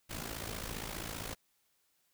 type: noise with amplitude modulation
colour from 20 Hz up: pink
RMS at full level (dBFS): -38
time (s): 0.09-1.35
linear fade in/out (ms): 20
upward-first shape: sine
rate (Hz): 55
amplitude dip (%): 75
effects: white hiss -75 dBFS RMS until 2.13 s